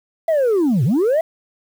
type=linear two-way sweep; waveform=sine; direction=down then up; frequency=672 to 109.5 to 672 Hz; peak=-11 dBFS; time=0.28-1.21 s; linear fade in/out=5 ms; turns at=0.84 s; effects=tanh soft clip ceiling -12 dBFS + 7-bit